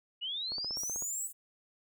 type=linear sweep; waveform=sine; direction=up; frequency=2836 to 7990 Hz; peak=-34 dBFS; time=0.21-1.28 s; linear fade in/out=20 ms
type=click train; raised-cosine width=1 ms; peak=-32 dBFS; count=9; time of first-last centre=0.52-1.023 s; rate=15.9 Hz
type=high-pass noise; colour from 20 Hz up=pink; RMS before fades=-46 dBFS; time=0.76-1.33 s; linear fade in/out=20 ms; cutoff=7200 Hz; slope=96 dB/octave
effects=none